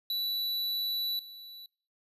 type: tone with level steps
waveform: square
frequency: 3951 Hz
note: B7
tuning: in tune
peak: -30 / -45 dBFS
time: 0.1-1.66 s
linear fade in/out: 2 ms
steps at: 1.19 s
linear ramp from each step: 2 ms
effects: noise-tail reverb RT60 0.5 s tail -26 dB re dry + resampled to 32000 Hz